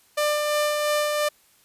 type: tone with tremolo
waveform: sawtooth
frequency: 596 Hz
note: D5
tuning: 25 cents sharp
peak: -16 dBFS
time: 0.17-1.29 s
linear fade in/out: 10 ms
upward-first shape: sine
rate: 2.9 Hz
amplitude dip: 30%
effects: white hiss -59 dBFS RMS until 1.64 s + resampled to 32000 Hz